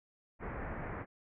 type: low-pass noise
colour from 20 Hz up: pink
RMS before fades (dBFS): -41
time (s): 0.39-1.06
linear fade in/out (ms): 50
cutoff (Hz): 2100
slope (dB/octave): 48
effects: none